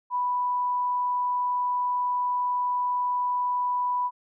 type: tone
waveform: sine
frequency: 987.8 Hz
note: B5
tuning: in tune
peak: -23 dBFS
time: 0.1-4.11 s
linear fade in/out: 50 ms
effects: none